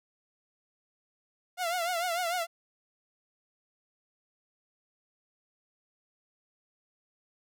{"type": "tone with vibrato", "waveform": "sawtooth", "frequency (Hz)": 698.5, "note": "F5", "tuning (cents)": 0, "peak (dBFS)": -25, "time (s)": [1.57, 2.47], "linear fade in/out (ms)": 50, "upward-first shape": "triangle", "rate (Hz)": 6.7, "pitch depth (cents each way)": 110, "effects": []}